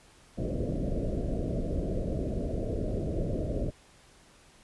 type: low-pass noise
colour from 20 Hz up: pink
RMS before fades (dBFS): -31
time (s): 0.37-3.71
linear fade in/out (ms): 20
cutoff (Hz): 660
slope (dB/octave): 96
effects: pink hiss -58 dBFS RMS until 4.63 s + resampled to 24000 Hz